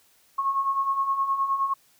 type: beating tone pair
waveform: sine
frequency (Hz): 1084 / 1093.6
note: C#6 / C#6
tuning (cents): -39 / -24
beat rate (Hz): 9.6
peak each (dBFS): -30 / -23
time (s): 0.38-1.74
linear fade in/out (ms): 10
effects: white hiss -61 dBFS RMS until 1.99 s